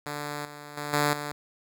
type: tone with level steps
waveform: 5% pulse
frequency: 146.83 Hz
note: D3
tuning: in tune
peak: -21 / -30 / -21 / -11 / -21 dBFS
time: 0.06-1.32 s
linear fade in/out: 2 ms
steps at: 0.45 / 0.77 / 0.93 / 1.13 s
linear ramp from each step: 5 ms
effects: none